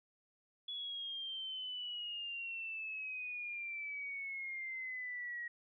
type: exponential sweep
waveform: sine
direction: down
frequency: 3403 to 1895 Hz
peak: -40 dBFS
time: 0.68-5.48 s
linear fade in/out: 5 ms
effects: none